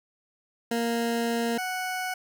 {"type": "tone pair in turn", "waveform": "20% pulse", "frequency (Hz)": [233.1, 740], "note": ["A#3", "F#5"], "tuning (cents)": [0, 0], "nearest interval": "octave + minor sixth", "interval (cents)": 2000, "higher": "second", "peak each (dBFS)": [-20, -24], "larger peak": "first", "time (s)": [[0.71, 1.58], [1.58, 2.14]], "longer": "first", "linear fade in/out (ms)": 5, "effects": []}